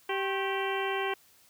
harmonic tone with a mistuned harmonic, 389.4 Hz, G4, 12 cents flat, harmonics 1 / 2 / 3 / 4 / 5 / 6 / 7 / 8, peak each -32 / -35 / -37 / -38 / -39 / -40 / -40 / -41 dBFS, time 0.09-1.14 s, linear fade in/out 5 ms, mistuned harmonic 3, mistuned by -130 cents, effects white hiss -61 dBFS RMS until 1.49 s

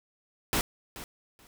pink noise with echo, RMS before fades -27 dBFS, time 0.53-0.61 s, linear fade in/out 0 ms, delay 430 ms, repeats 2, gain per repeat -15 dB, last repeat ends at 1.47 s, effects none

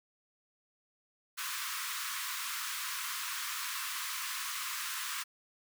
pink high-pass noise, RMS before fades -38 dBFS, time 1.37-5.24 s, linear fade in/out 20 ms, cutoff 1000 Hz, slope 96 dB/octave, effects none

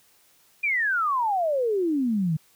sine exponential sweep, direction down, 2450 to 149.8 Hz, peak -21 dBFS, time 0.63-2.37 s, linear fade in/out 10 ms, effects white hiss -60 dBFS RMS until 2.55 s

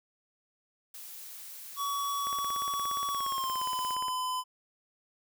blue noise, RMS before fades -45 dBFS, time 0.94-3.95 s, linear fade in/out 5 ms
square tone with pitch glide, 1130 to 1012.5 Hz, C#6 to B5, +33 to +43 cents, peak -31 dBFS, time 1.76-4.44 s, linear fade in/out 50 ms, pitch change -190 cents, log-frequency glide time 3.12-3.66 s
click train, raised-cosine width 0.5 ms, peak -28 dBFS, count 32, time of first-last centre 2.27-4.083 s, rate 17.1 Hz
effects none

